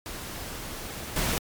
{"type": "noise with level steps", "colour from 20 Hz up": "pink", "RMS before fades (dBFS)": [-37, -27], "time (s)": [0.06, 1.38], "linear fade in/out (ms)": 0, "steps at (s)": 1.16, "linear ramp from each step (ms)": 2, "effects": ["MP3 96 kbps"]}